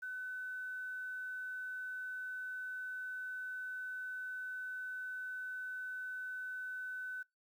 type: tone with quantisation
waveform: sine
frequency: 1508 Hz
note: F#6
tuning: 32 cents sharp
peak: -40 dBFS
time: 0.02-7.23 s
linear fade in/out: 10 ms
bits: 11
effects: noise-tail reverb RT60 0.2 s tail -23 dB re dry